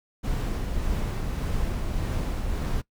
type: noise with tremolo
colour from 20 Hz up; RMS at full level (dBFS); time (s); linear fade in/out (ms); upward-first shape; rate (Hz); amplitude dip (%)
brown; -26; 0.23-2.82; 20; triangle; 1.7; 30
effects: noise-tail reverb RT60 0.1 s tail -21 dB re dry